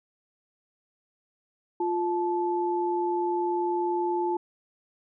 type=tone pair together; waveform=sine; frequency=350.6 / 870 Hz; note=F4 / A5; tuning=+7 / -20 cents; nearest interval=octave + major third; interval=1573 cents; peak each=-26 / -28 dBFS; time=1.8-4.37 s; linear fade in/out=5 ms; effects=none